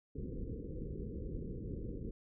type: low-pass noise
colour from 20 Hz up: pink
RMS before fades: -42 dBFS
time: 0.15-2.11 s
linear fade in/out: 5 ms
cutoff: 500 Hz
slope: 96 dB/octave
effects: none